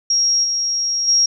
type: tone with level steps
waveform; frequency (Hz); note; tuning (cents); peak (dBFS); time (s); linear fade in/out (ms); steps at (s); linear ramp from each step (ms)
sine; 5600; F8; +4; -13 / -17 / -11; 0.1-1.26; 5; 0.43 / 1.07; 20
effects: none